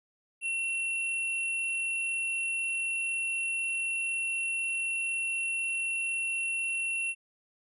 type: tone pair together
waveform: sine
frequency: 2719 / 9922 Hz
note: F7 / D#9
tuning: -47 / -6 cents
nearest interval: octave + minor seventh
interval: 2241 cents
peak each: -29 / -39 dBFS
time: 0.41-7.15 s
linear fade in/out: 50 ms
effects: none